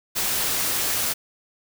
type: noise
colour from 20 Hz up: white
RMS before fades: -24 dBFS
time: 0.15-1.14 s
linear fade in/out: 20 ms
effects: none